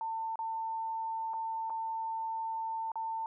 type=tone with dropouts; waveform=sine; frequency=897 Hz; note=A5; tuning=33 cents sharp; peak=-33 dBFS; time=0.01-3.26 s; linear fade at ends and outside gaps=1 ms; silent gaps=0.357-0.39 / 1.335-1.339 / 1.698-1.703 / 2.918-2.956 s; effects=none